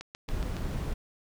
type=click train; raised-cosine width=0.2 ms; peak=-23 dBFS; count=5; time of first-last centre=0.01-0.567 s; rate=7.18 Hz
type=noise; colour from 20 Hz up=brown; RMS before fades=-32 dBFS; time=0.28-0.94 s; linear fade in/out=10 ms
effects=none